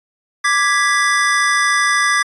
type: chord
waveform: square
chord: G# diminished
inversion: second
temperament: equal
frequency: 1174.7 / 1661.2 / 1975.5 Hz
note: D6 / G#6 / B6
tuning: 0 / 0 / 0 cents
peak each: -18 dBFS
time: 0.44-2.23 s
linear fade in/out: 10 ms
effects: resampled to 24000 Hz